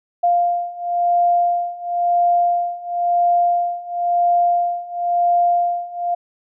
sine beating tone pair, 698.5 / 699.47 Hz, F5 / F5, 0 / +3 cents, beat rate 0.97 Hz, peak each -19 / -17 dBFS, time 0.23-6.15 s, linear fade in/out 10 ms, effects none

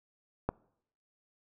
click, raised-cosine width 1 ms, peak -15 dBFS, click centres 0.49 s, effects noise-tail reverb RT60 0.7 s tail -25 dB re dry

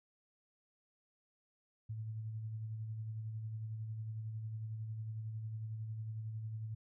sine tone with tremolo, 110 Hz, A2, in tune, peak -38 dBFS, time 1.89-6.75 s, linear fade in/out 10 ms, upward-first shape sine, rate 11 Hz, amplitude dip 35%, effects none

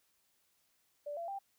sine tone with pitch steps, 584 / 678.6 / 788.6 Hz, D5 / F5 / G5, -10 / -50 / +10 cents, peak -38 dBFS, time 1.06-1.39 s, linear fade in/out 10 ms, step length 110 ms, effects white hiss -75 dBFS RMS until 1.58 s

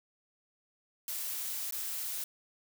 blue noise with dropouts, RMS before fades -37 dBFS, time 1.08-2.24 s, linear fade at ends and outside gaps 2 ms, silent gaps 1.709-1.723 s, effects none

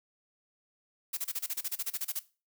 blue noise bursts, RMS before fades -33 dBFS, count 15, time 1.13-2.195 s, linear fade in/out 10 ms, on 43 ms, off 30 ms, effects noise-tail reverb RT60 0.3 s tail -17 dB re dry

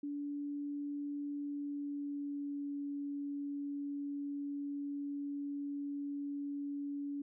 sine tone with pitch glide, 288 to 284.7 Hz, D4 to C#4, -34 to +46 cents, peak -37 dBFS, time 0.03-7.22 s, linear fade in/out 5 ms, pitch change -20 cents, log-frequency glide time 1.33-2.78 s, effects none

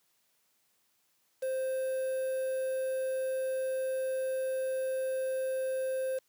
triangle tone with quantisation, 523.3 Hz, C5, in tune, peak -28 dBFS, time 1.42-6.19 s, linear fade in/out 10 ms, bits 8, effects white hiss -73 dBFS RMS until 6.28 s + high-pass 100 Hz 12 dB/octave

